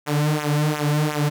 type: tone with flanger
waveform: sawtooth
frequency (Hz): 149.6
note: D3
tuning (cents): +32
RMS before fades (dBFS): -21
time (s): 0.06-1.3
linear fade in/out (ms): 20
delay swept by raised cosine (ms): 0.21 to 4.31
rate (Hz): 2.8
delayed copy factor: -0.9
effects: none